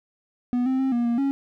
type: tone with pitch steps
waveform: triangle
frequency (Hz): 245.6 / 261.3 / 265.7 / 238.3 / 235.7 / 275.6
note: B3 / C4 / C4 / A#3 / A#3 / C#4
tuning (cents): -9 / -2 / +27 / +38 / +19 / -10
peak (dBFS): -18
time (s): 0.53-1.31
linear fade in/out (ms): 0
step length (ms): 130
effects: none